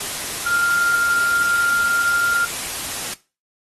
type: tone in noise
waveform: sine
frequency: 1396.9 Hz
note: F6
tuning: in tune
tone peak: -17 dBFS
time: 0.46-2.45 s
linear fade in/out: 5 ms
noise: white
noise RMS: -27 dBFS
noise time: 0-3.14 s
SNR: +7 dB
effects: noise-tail reverb RT60 0.3 s tail -18 dB re dry + AAC 32 kbps